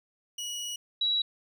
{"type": "tone pair in turn", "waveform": ["25% pulse", "sine"], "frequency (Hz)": [2917, 3894], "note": ["F#7", "B7"], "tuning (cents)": [-25, -25], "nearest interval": "perfect fourth", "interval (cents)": 500, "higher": "second", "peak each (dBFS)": [-30, -24], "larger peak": "second", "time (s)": [[0.38, 0.76], [1.01, 1.22]], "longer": "first", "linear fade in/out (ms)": 5, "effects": []}